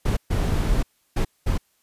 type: noise bursts at uneven times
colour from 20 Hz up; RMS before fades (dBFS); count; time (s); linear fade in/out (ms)
brown; -21; 4; 0.05-0.17 / 0.3-0.83 / 1.16-1.25 / 1.46-1.58; 10
effects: white hiss -66 dBFS RMS until 1.82 s + resampled to 32000 Hz